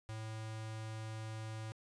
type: tone with notch filter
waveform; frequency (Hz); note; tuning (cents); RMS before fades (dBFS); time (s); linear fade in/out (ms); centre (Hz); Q
square; 110; A2; 0; -44; 0.09-1.72; 0; 230; 0.77
effects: resampled to 22050 Hz